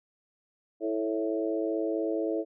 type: harmonic tone with a mistuned harmonic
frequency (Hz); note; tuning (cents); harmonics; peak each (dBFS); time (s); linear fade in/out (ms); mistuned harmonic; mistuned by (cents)
109.4; A2; -9; 3 / 4 / 5 / 6; -30 / -32 / -34 / -36; 0.8-2.45; 50; 5; +19
effects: none